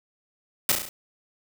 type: noise with echo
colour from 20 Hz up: white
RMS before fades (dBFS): -20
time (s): 0.69-0.72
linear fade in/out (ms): 2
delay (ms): 34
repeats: 5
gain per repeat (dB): -4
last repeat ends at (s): 0.89
effects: none